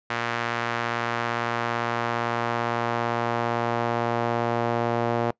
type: tone with band-pass filter sweep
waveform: sawtooth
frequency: 117.7 Hz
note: A#2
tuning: 17 cents sharp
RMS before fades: -26 dBFS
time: 0.1-5.31 s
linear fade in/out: 5 ms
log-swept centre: 1600 to 650 Hz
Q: 1.1
effects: noise-tail reverb RT60 0.1 s tail -23 dB re dry + resampled to 16000 Hz